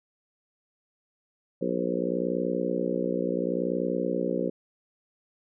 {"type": "harmonic tone with a mistuned harmonic", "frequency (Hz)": 60.7, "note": "B1", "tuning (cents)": -29, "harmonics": [3, 4, 5, 6, 7, 8, 9], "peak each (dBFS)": [-33, -33, -33, -33, -33, -33, -33], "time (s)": [1.61, 4.5], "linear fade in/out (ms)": 10, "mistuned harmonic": 9, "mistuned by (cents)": -38, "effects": []}